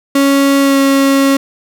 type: tone with pitch glide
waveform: 35% pulse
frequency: 277.2 to 274 Hz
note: C#4 to C#4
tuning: 0 to -20 cents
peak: -6 dBFS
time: 0.15-1.37 s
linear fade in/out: 5 ms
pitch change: -20 cents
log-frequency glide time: 0.6-0.79 s
effects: none